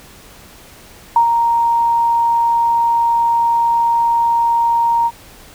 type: tone with ADSR envelope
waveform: sine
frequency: 932.3 Hz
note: A#5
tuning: in tune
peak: -6 dBFS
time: 1.16-5.11 s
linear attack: 3 ms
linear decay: 93 ms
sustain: -5 dB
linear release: 47 ms
effects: pink hiss -41 dBFS RMS until 5.54 s